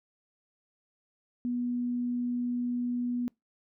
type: tone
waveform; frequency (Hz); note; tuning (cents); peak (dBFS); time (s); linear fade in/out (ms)
sine; 243.9; B3; -21; -28; 1.45-3.28; 0
effects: noise-tail reverb RT60 0.2 s tail -26 dB re dry